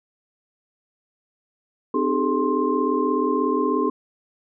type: tone cluster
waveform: sine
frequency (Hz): 258.2 / 304.2 / 394.5 / 431.1 / 1054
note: C4 / D#4 / G4 / A4 / C6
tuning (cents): -23 / -39 / +11 / -35 / +12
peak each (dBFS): -25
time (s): 1.94-3.9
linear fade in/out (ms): 5
effects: none